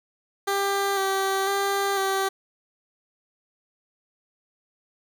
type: tone with vibrato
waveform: 15% pulse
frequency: 392 Hz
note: G4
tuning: in tune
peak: -16 dBFS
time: 0.47-2.29 s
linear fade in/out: 10 ms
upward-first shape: square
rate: 1 Hz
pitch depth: 20 cents each way
effects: none